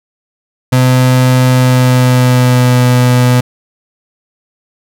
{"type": "tone with pitch glide", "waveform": "35% pulse", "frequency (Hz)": [127.6, 124.4], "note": ["C3", "B2"], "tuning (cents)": [-43, 13], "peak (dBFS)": -4, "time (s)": [0.72, 3.41], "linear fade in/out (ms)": 10, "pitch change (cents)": -44, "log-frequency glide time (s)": [1.49, 2.85], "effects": []}